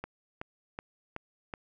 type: click train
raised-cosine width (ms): 0.5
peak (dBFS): -22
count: 5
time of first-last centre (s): 0.04-1.538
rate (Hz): 2.67
effects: none